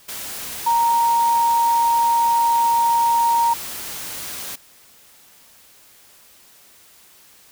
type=tone in noise; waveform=sine; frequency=932.3 Hz; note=A#5; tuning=in tune; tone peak=-14 dBFS; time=0.66-3.54 s; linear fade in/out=10 ms; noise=white; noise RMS=-31 dBFS; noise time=0.08-4.56 s; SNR=+14 dB; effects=white hiss -50 dBFS RMS until 7.51 s